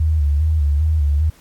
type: tone with vibrato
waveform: sine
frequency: 75.4 Hz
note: D2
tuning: 46 cents sharp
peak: -13 dBFS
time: 0-1.3 s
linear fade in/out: 5 ms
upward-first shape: square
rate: 2.5 Hz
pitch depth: 70 cents each way
effects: pink hiss -51 dBFS RMS until 1.4 s + AAC 64 kbps